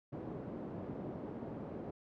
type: band-pass noise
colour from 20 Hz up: pink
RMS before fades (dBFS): -44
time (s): 0.12-1.91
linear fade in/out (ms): 10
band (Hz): 160 to 490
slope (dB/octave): 12
effects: none